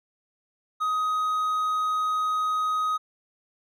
triangle tone, 1256 Hz, D#6, 16 cents sharp, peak -21 dBFS, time 0.8-2.98 s, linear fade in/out 20 ms, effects none

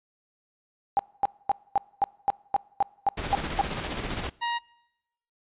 sine tone bursts, 800 Hz, G5, 35 cents sharp, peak -18 dBFS, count 11, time 0.97-3.612 s, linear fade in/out 0 ms, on 22 ms, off 240 ms
pink noise with tremolo, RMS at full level -30 dBFS, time 3.17-4.3 s, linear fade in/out 10 ms, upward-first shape square, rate 15 Hz, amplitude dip 40%
sawtooth tone, 945 Hz, A#5, 23 cents sharp, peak -22 dBFS, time 4.41-4.59 s, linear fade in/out 20 ms
effects noise-tail reverb RT60 0.9 s tail -24 dB re dry + resampled to 8000 Hz

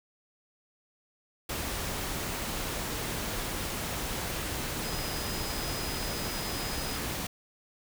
sine tone in noise, 5010 Hz, D#8, 11 cents sharp, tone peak -41 dBFS, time 4.84-6.98 s, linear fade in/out 5 ms, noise pink, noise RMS -34 dBFS, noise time 1.49-7.27 s, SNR -10 dB, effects none

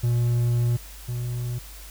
triangle tone pair in turn, 119.8 / 121.68 Hz, A#2 / B2, +48 / -25 cents, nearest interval unison, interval 27 cents, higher second, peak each -17 / -24 dBFS, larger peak first, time 0.03-0.77 / 1.08-1.59 s, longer first, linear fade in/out 10 ms, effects added 50 Hz sine -41 dBFS peak until 1.9 s + white hiss -45 dBFS RMS until 1.9 s

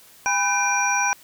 sine tone cluster, 809 / 993 / 1530 / 2395 / 5750 Hz, G#5 / B5 / G6 / D7 / F8, -46 / +9 / -42 / +33 / +50 cents, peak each -25 dBFS, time 0.26-1.13 s, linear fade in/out 0 ms, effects white hiss -50 dBFS RMS until 1.23 s

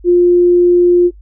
sine tone, 352.6 Hz, F4, 17 cents sharp, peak -5 dBFS, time 0.04-1.11 s, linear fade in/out 50 ms, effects noise-tail reverb RT60 0.1 s tail -20 dB re dry + added 50 Hz sine -35 dBFS peak until 1.21 s

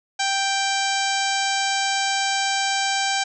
harmonic tone with a mistuned harmonic, 784 Hz, G5, in tune, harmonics 1 / 2 / 3 / 4 / 5 / 6 / 7 / 8 / 9 / 10, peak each -24 / -27 / -29 / -30 / -31 / -32 / -32 / -33 / -34 / -34 dBFS, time 0.19-3.24 s, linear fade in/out 10 ms, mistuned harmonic 9, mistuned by -53 cents, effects none

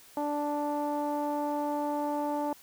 sawtooth tone with low-pass filter, 293.4 Hz, D4, 2 cents flat, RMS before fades -31 dBFS, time 0.17-2.53 s, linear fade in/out 2 ms, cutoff 820 Hz, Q 4.4, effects white hiss -55 dBFS RMS until 2.62 s

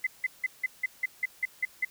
sine tone bursts, 2034 Hz, C7, 50 cents flat, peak -24 dBFS, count 10, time 0.04-1.85 s, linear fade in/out 5 ms, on 28 ms, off 170 ms, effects white hiss -56 dBFS RMS until 1.9 s

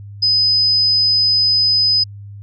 sine tone, 5020 Hz, D#8, 15 cents sharp, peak -11 dBFS, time 0.22-2.04 s, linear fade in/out 10 ms, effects added 101 Hz sine -31 dBFS peak until 2.42 s

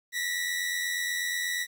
sawtooth tone pair together, 1864.7 / 1953 Hz, A#6 / B6, 0 / -20 cents, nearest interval minor second, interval 80 cents, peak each -31 / -26 dBFS, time 0.12-1.67 s, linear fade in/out 50 ms, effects 10-bit

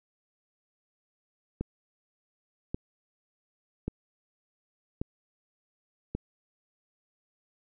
click train, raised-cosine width 3 ms, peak -18 dBFS, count 5, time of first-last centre 1.61-6.15 s, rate 0.881 Hz, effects none

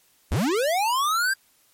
square linear sweep, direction up, 44.58 to 1613 Hz, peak -21 dBFS, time 0.31-1.34 s, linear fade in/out 10 ms, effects white hiss -61 dBFS RMS until 1.73 s + MP3 64 kbps

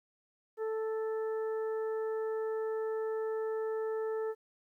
harmonic tone, 440 Hz, A4, in tune, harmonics 1 / 2 / 3 / 4, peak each -32 / -46 / -48 / -52 dBFS, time 0.57-4.35 s, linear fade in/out 50 ms, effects 12-bit

